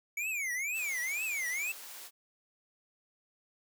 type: tone with vibrato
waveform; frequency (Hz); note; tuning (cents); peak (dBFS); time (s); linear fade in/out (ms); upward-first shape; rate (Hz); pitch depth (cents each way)
square; 2254; C#7; +28; -33; 0.17-1.72; 5; triangle; 2.1; 300
type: high-pass noise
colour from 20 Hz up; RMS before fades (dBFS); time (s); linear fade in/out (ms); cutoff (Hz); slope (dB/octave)
white; -47; 0.73-2.11; 50; 420; 12
effects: none